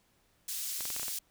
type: high-pass noise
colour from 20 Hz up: pink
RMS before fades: -37 dBFS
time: 0.48-1.19 s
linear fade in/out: 5 ms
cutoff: 5700 Hz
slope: 12 dB/octave
type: clicks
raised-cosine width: 0.3 ms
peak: -25 dBFS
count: 7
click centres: 0.807 / 0.854 / 0.903 / 0.964 / 0.997 / 1.031 / 1.082 s
effects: pink hiss -70 dBFS RMS until 1.3 s